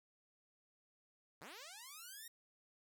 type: linear sweep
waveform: 5% pulse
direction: up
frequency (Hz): 119.2 to 1891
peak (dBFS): -40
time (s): 1.41-2.28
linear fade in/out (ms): 5
effects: none